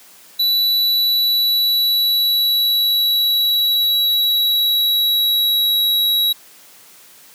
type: tone with pitch glide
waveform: square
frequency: 3951 to 3872 Hz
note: B7 to B7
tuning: 0 to -35 cents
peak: -14 dBFS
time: 0.39-6.33 s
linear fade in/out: 10 ms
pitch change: -35 cents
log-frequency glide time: 0.64-5.84 s
effects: white hiss -45 dBFS RMS until 7.34 s + high-pass 150 Hz 12 dB/octave